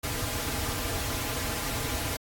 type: noise with comb filter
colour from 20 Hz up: pink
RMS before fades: -31 dBFS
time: 0.03-2.17 s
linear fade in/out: 10 ms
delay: 5.4 ms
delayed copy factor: -0.85
effects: AAC 64 kbps